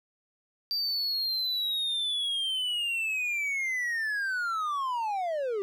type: linear sweep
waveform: triangle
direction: down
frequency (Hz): 4691 to 381.6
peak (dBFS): -26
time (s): 0.71-5.62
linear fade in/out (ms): 0
effects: none